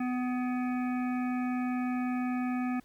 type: harmonic tone with a mistuned harmonic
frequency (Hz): 250.3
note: B3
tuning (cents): +23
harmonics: 1 / 3 / 5 / 7 / 9 / 10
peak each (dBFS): -29 / -39 / -43 / -46 / -48 / -49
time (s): 0-2.8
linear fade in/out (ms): 5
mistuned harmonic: 7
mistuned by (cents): -35
effects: pink hiss -64 dBFS RMS until 2.84 s